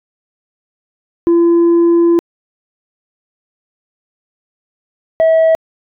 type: tone pair in turn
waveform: sine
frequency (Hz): 339.9 / 646.9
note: F4 / E5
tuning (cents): -47 / -33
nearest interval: major seventh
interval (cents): 1114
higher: second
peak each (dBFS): -4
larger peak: neither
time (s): 1.27-2.19 / 5.2-5.55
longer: first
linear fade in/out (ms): 0
effects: tanh soft clip ceiling -6 dBFS